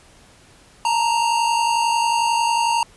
square tone pair together, 881.2 / 932.3 Hz, A5 / A#5, +2 / 0 cents, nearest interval minor second, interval 98 cents, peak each -25 / -18 dBFS, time 0.85-2.83 s, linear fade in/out 2 ms, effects pink hiss -50 dBFS RMS until 2.96 s + resampled to 24000 Hz

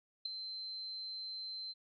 sine tone with ADSR envelope, 4100 Hz, C8, 36 cents flat, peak -31 dBFS, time 0.25-1.74 s, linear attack 8 ms, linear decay 5 ms, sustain -10 dB, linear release 33 ms, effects none

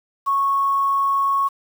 sine tone with quantisation, 1103 Hz, C#6, 9 cents flat, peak -16 dBFS, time 0.26-1.49 s, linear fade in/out 20 ms, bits 7, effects none

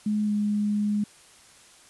sine tone with pitch glide, 210.9 to 207.9 Hz, G#3 to G#3, +27 to +2 cents, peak -22 dBFS, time 0.06-1.04 s, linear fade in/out 5 ms, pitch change -25 cents, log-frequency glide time 0.25-0.31 s, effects white hiss -53 dBFS RMS until 1.89 s + resampled to 24000 Hz

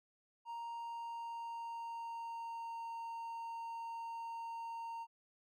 triangle tone with pitch glide, 932.3 to 921.1 Hz, A#5 to A#5, 0 to -21 cents, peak -40 dBFS, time 0.45-5.07 s, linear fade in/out 50 ms, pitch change -21 cents, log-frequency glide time 0.69-2.85 s, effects none

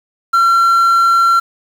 triangle tone with quantisation, 1363 Hz, F6, 43 cents flat, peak -6 dBFS, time 0.33-1.4 s, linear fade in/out 10 ms, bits 6, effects none

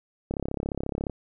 click train, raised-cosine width 2 ms, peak -16 dBFS, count 28, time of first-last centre 0.31-1.097 s, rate 34.3 Hz, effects none

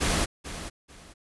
pink noise with echo, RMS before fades -25 dBFS, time 0-0.26 s, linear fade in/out 20 ms, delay 440 ms, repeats 2, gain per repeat -12 dB, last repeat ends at 1.14 s, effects resampled to 24000 Hz

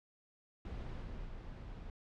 brown noise with level steps, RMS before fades -43 / -45 / -47 dBFS, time 0.65-1.9 s, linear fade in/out 2 ms, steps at 1.03 / 1.24 s, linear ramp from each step 20 ms, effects low-pass 4000 Hz 12 dB/octave

